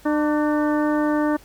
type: harmonic tone with a mistuned harmonic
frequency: 300.2 Hz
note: D4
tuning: 38 cents sharp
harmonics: 1 / 2 / 3 / 4 / 5 / 6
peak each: -19 / -25 / -29 / -31 / -33 / -35 dBFS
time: 0.05-1.37 s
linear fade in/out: 10 ms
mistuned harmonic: 4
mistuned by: -51 cents
effects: added 50 Hz sine -50 dBFS peak until 1.44 s + pink hiss -50 dBFS RMS until 1.44 s